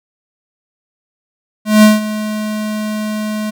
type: tone with ADSR envelope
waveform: square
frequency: 213.6 Hz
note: G#3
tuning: 49 cents sharp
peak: -3 dBFS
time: 1.65-3.51 s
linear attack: 180 ms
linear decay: 170 ms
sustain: -15 dB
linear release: 17 ms
effects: none